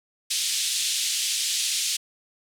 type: band-pass noise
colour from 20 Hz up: pink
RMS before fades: -26 dBFS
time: 0.3-1.97 s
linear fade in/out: 10 ms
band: 3000 to 10000 Hz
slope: 24 dB/octave
effects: none